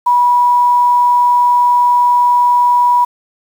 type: tone with quantisation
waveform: sine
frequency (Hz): 975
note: B5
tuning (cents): -23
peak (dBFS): -7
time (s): 0.06-3.05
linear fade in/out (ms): 10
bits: 6
effects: none